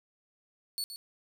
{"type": "tone with echo", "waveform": "sawtooth", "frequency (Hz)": 4435, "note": "C#8", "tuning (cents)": 0, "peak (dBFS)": -29, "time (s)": [0.78, 0.84], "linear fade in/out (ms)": 0, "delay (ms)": 120, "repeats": 1, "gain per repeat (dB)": -9, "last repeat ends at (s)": 0.96, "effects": []}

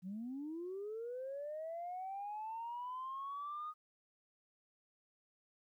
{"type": "linear sweep", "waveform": "sine", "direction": "up", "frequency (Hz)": [174.61, 1244.5], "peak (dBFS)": -40, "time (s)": [0.02, 3.74], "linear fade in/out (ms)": 50, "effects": ["tanh soft clip ceiling -37 dBFS", "13-bit"]}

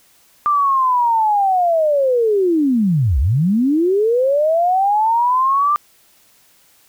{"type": "linear two-way sweep", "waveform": "sine", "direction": "down then up", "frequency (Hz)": [1195, 58.27, 1195], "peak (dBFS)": -12, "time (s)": [0.46, 5.76], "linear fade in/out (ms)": 0, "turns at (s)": 3.19, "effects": ["white hiss -53 dBFS RMS until 6.88 s"]}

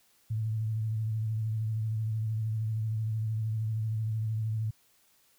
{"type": "tone with vibrato", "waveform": "sine", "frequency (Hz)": 110, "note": "A2", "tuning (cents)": 0, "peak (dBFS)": -28, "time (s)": [0.3, 4.71], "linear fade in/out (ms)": 10, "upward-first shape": "sine", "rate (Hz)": 13, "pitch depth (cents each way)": 35, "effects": ["white hiss -66 dBFS RMS until 5.38 s"]}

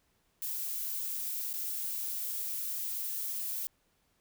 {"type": "noise with dropouts", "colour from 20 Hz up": "violet", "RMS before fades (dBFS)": -36, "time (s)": [0.42, 3.67], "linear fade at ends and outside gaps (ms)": 0, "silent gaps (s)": [1.53, 1.538], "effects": ["pink hiss -73 dBFS RMS until 4.2 s"]}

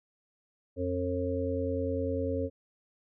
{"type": "harmonic tone", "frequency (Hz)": 90, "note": "F#2", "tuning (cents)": -47, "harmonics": [1, 3, 5, 6], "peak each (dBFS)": [-34, -34, -34, -34], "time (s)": [0.76, 2.5], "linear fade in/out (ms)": 50, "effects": []}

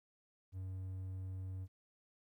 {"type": "tone", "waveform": "triangle", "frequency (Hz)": 93.8, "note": "F#2", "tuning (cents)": 24, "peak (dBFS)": -39, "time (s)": [0.52, 1.68], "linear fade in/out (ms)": 50, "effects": ["13-bit"]}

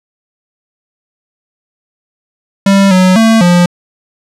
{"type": "tone with pitch steps", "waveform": "square", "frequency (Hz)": [196.6, 184.9, 224.3, 176], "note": ["G3", "F#3", "A3", "F3"], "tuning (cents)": [5, -1, 34, 14], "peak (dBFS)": -5, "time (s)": [2.66, 3.66], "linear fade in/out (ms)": 5, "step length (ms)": 250, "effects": ["low-pass 9000 Hz 12 dB/octave"]}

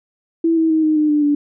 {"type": "tone with pitch steps", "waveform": "sine", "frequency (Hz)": [329.9, 323.1, 316.5, 309.9, 303.6, 297.3, 291.2], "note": ["E4", "E4", "D#4", "D#4", "D#4", "D4", "D4"], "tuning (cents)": [1, -35, 30, -7, -42, 21, -15], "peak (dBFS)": -12, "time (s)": [0.44, 1.35], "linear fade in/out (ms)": 5, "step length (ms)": 130, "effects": []}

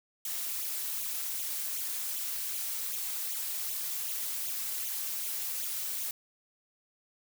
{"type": "noise with flanger", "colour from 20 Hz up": "blue", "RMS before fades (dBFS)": -35, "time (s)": [0.25, 6.11], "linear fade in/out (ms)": 2, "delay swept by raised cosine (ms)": [0.29, 5.09], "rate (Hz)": 2.6, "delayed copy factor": 0.7, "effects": []}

